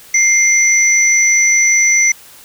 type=tone pair together; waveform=sine; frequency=2104 / 5951 Hz; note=C7 / F#8; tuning=+9 / +9 cents; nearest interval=octave + tritone; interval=1800 cents; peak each=-11 dBFS; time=0.14-2.12 s; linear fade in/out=5 ms; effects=white hiss -40 dBFS RMS until 2.44 s